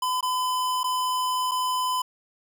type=tone with dropouts; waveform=square; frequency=1011 Hz; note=B5; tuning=40 cents sharp; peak=-24 dBFS; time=0.02-2.02 s; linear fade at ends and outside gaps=5 ms; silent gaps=0.209-0.227 / 0.833-0.841 / 1.513-1.516 s; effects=none